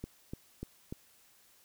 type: click train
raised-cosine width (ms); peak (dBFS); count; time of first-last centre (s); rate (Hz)
3; -26; 4; 0.04-0.925; 3.39
effects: white hiss -64 dBFS RMS until 1.64 s